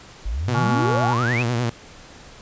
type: exponential sweep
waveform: sine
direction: up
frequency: 45.24 to 2710 Hz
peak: -22 dBFS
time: 0.25-1.43 s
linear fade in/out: 10 ms
type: tone with vibrato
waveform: sawtooth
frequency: 120 Hz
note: B2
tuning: 49 cents flat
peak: -16 dBFS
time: 0.48-1.7 s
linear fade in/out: 5 ms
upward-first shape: triangle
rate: 9.9 Hz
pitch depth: 94 cents each way
type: harmonic tone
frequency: 282.5 Hz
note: C#4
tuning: 33 cents sharp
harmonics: 3 / 4 / 5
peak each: -25 / -27 / -29 dBFS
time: 0.54-1.14 s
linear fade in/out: 10 ms
effects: pink hiss -44 dBFS RMS until 2.41 s + resampled to 16000 Hz